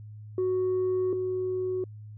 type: tone pair in turn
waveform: sine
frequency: 370 / 370 Hz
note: F#4 / F#4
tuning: 0 / 0 cents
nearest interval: unison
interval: 0 cents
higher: neither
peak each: -22 / -26 dBFS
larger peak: first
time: 0.38-1.13 / 1.13-1.84 s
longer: first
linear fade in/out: 2 ms
effects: tanh soft clip ceiling -22 dBFS + added 106 Hz sine -41 dBFS peak until 2.17 s